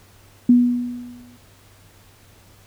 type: tone with exponential decay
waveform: sine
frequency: 243.9 Hz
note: B3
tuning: 21 cents flat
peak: -7 dBFS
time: 0.49-1.37 s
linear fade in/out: 5 ms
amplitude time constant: 190 ms
effects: added 98 Hz sine -52 dBFS peak until 2.66 s + pink hiss -52 dBFS RMS until 2.66 s